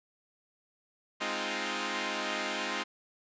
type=chord; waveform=5% pulse; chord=F minor seventh; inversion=first; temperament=equal; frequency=207.7 / 261.6 / 311.1 / 349.2 Hz; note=Ab3 / C4 / Eb4 / F4; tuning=0 / 0 / 0 / 0 cents; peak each=-26 dBFS; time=1.2-2.84 s; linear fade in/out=20 ms; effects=resampled to 16000 Hz